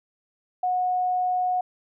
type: tone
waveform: sine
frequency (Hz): 730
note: F#5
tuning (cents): -24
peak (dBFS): -21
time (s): 0.63-1.61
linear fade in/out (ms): 5
effects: none